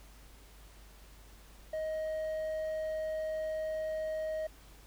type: tone with hard clipping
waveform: sine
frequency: 628 Hz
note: D#5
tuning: 16 cents sharp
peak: -34 dBFS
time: 1.73-4.47 s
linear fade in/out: 5 ms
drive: 3 dB
effects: added 50 Hz sine -54 dBFS peak until 4.86 s + pink hiss -59 dBFS RMS until 4.86 s